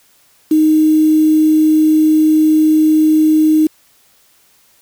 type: tone with quantisation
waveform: sine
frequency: 310.8 Hz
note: D#4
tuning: 2 cents flat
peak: -7 dBFS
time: 0.51-3.67 s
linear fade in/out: 5 ms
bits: 5
effects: white hiss -52 dBFS RMS until 4.81 s